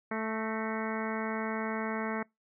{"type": "harmonic tone with a mistuned harmonic", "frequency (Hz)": 220, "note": "A3", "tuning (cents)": 0, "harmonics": [1, 2, 3, 4, 5, 6, 7, 8, 9, 10], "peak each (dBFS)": [-35, -38, -40, -41, -42, -43, -43, -44, -45, -45], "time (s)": [0.11, 2.23], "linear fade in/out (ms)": 5, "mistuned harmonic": 8, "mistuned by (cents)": 61, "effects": ["noise-tail reverb RT60 0.2 s tail -26 dB re dry"]}